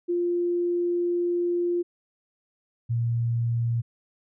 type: tone pair in turn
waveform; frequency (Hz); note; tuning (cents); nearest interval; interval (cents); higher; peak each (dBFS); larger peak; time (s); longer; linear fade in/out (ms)
sine; 349.2 / 117.21; F4 / A#2; 0 / +10; octave + perfect fifth; 1890; first; -22; neither; 0.08-1.83 / 2.89-3.82; first; 20
effects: none